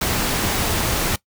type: noise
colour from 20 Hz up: pink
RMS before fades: -21 dBFS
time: 0.01-1.16 s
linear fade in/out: 5 ms
effects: noise-tail reverb RT60 0.1 s tail -20 dB re dry